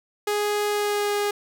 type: tone with pitch glide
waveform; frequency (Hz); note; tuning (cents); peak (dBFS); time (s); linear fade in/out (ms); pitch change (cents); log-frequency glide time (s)
sawtooth; 415.3 to 411; G#4 to G#4; 0 to -18; -18; 0.27-1.31; 5; -18; 0.68-1.13
effects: none